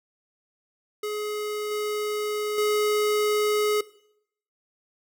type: tone with level steps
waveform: square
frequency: 421.1 Hz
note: G#4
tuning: 24 cents sharp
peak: -28 / -26 / -21 dBFS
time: 1.03-3.81 s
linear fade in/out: 5 ms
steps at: 1.71 / 2.58 s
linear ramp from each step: 2 ms
effects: noise-tail reverb RT60 0.7 s tail -19 dB re dry